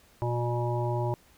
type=harmonic tone; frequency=120.3 Hz; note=B2; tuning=45 cents flat; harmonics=1 / 3 / 5 / 7 / 8; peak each=-28 / -33 / -35 / -36 / -37 dBFS; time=0.22-1.14 s; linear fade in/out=0 ms; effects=pink hiss -60 dBFS RMS until 1.37 s